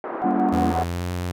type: band-pass noise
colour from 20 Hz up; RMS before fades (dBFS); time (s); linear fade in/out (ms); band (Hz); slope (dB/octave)
pink; -30; 0.04-0.84; 2; 320 to 1300; 24
type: tone with tremolo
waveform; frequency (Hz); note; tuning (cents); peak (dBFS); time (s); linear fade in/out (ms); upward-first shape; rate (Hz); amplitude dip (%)
sine; 740; F#5; 0; -21; 0.22-0.83; 0; square; 5.6; 45
type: chord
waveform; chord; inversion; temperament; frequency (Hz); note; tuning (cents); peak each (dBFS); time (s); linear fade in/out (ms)
sine; G diminished seventh; none; just; 196 / 235.2 / 282.2 / 338.7; G3 / Bb3 / Db4 / Fb4; 0 / +16 / +31 / +47; -26 / -25 / -24 / -27; 0.24-0.72; 5
type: tone with pitch glide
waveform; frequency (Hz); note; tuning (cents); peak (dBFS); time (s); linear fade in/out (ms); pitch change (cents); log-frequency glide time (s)
sawtooth; 84.1 to 89.1; E2 to F2; +35 to +35; -21; 0.52-1.32; 10; +100; 0.73-1.07
effects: none